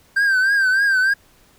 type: tone with vibrato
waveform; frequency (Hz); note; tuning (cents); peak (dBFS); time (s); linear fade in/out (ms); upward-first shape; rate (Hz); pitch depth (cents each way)
triangle; 1571; G6; +3; -12; 0.16-1.14; 10; triangle; 3.3; 94
effects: pink hiss -54 dBFS RMS until 1.58 s